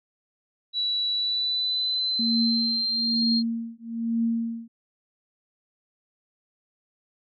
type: tone with pitch glide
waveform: sine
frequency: 3931 to 4213 Hz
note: B7 to C8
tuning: -9 to +11 cents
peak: -23 dBFS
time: 0.73-3.43 s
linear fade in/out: 50 ms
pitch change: +120 cents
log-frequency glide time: 1.12-3.28 s
type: tone with tremolo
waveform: sine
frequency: 230 Hz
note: A#3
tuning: 23 cents flat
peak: -20 dBFS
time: 2.19-4.68 s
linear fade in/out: 5 ms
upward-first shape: triangle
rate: 1.1 Hz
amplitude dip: 100%
effects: none